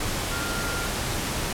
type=tone in noise; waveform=sine; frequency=1396.9 Hz; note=F6; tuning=in tune; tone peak=-32 dBFS; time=0.31-0.87 s; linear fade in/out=5 ms; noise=pink; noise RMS=-28 dBFS; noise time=0-1.53 s; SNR=-7 dB; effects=low-pass 12000 Hz 12 dB/octave